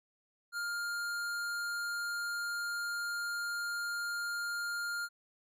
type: tone with hard clipping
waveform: sine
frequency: 1406 Hz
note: F6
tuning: 11 cents sharp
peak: -36 dBFS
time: 0.52-5.09 s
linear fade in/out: 50 ms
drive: 16 dB
effects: none